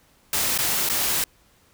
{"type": "noise with dropouts", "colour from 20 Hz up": "white", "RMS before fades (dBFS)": -23, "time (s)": [0.33, 1.24], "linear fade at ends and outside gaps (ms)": 2, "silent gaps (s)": [[0.578, 0.587], [0.89, 0.897]], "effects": ["pink hiss -59 dBFS RMS until 1.73 s"]}